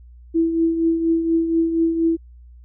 sine tone with tremolo, 329.6 Hz, E4, in tune, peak -13 dBFS, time 0.34-2.17 s, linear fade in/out 20 ms, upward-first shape triangle, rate 4.2 Hz, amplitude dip 60%, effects added 60 Hz sine -41 dBFS peak until 2.64 s

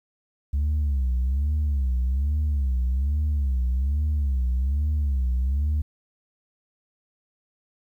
sine tone with vibrato, 68.5 Hz, C#2, 20 cents flat, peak -18 dBFS, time 0.53-5.82 s, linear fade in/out 10 ms, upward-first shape sine, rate 1.2 Hz, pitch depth 170 cents each way, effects tanh soft clip ceiling -19 dBFS + 10-bit

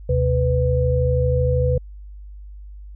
sine tone cluster, 75.3 / 128.1 / 498.8 Hz, D2 / C3 / B4, +44 / -36 / +17 cents, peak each -20 dBFS, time 0.09-1.78 s, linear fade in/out 5 ms, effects added 50 Hz sine -35 dBFS peak until 2.95 s

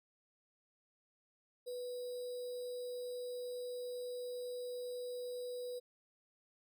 sine tone with sample-and-hold, 493.9 Hz, B4, in tune, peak -40 dBFS, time 1.66-5.8 s, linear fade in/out 20 ms, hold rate 4410 Hz, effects none

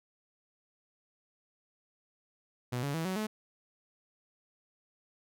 sawtooth tone with pitch steps, 123.47 / 141.83 / 162.92 / 187.15 / 215 Hz, B2 / C#3 / E3 / F#3 / A3, 0 / +40 / -20 / +20 / -40 cents, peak -28 dBFS, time 2.72-3.27 s, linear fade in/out 10 ms, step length 110 ms, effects none

